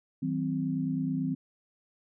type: tone cluster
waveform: sine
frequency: 160.3 / 189.4 / 260.2 Hz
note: E3 / F#3 / C4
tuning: -48 / +41 / -9 cents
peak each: -32 / -35 / -30 dBFS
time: 0.22-1.35 s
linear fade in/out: 10 ms
effects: none